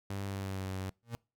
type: tone with pitch glide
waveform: sawtooth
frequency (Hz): 98.8 to 94.72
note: G2 to F#2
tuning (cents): +14 to +41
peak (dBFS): -32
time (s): 0.1-0.9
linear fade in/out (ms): 5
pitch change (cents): -73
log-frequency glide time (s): 0.25-0.68
type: tone with exponential growth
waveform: 35% pulse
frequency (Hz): 117.2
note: A#2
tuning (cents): +10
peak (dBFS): -30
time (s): 1.03-1.15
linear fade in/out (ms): 0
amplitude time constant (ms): 24
effects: noise-tail reverb RT60 0.3 s tail -26 dB re dry